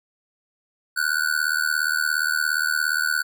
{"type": "tone with amplitude modulation", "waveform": "square", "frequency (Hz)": 1485, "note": "F#6", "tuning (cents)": 6, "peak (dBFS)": -17, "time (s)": [0.96, 3.23], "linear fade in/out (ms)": 20, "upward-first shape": "sine", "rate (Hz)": 77.2, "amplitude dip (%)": 95, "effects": []}